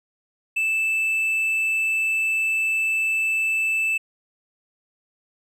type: tone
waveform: triangle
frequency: 2637 Hz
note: E7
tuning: in tune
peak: -18 dBFS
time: 0.56-3.98 s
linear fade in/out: 10 ms
effects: none